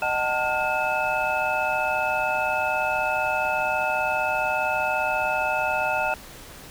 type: tone cluster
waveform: sine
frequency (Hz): 617 / 752 / 887 / 1422 / 2606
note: D#5 / F#5 / A5 / F6 / E7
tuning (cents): -15 / +28 / +14 / +31 / -20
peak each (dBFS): -28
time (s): 0.02-6.14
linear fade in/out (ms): 2
effects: pink hiss -43 dBFS RMS until 6.7 s